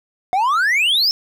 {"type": "exponential sweep", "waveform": "triangle", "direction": "up", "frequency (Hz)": [709, 5420], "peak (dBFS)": -12, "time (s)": [0.33, 1.11], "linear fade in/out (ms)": 0, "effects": []}